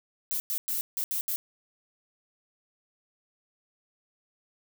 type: noise bursts at uneven times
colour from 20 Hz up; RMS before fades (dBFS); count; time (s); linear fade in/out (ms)
violet; -30; 6; 0.31-0.4 / 0.5-0.58 / 0.68-0.81 / 0.97-1.04 / 1.11-1.21 / 1.28-1.36; 0
effects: none